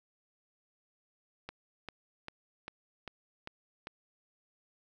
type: click train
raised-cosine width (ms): 0.3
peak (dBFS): -25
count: 7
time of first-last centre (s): 1.49-3.871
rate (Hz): 2.52
effects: none